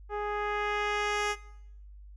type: tone with low-pass filter sweep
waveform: 10% pulse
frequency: 415.3 Hz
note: G#4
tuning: in tune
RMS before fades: -31 dBFS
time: 0.09-1.36 s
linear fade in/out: 50 ms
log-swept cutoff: 880 to 8400 Hz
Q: 0.76
effects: noise-tail reverb RT60 0.8 s tail -20 dB re dry + added 50 Hz sine -46 dBFS peak until 2.16 s